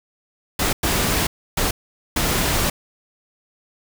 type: noise bursts at uneven times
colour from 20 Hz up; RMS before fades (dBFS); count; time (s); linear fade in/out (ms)
pink; -20; 4; 0.59-0.73 / 0.83-1.27 / 1.57-1.71 / 2.16-2.7; 5
effects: none